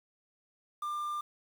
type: tone with quantisation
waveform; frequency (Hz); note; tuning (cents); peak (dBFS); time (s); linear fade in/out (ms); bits
triangle; 1195; D6; +30; -31; 0.82-1.21; 5; 9
effects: none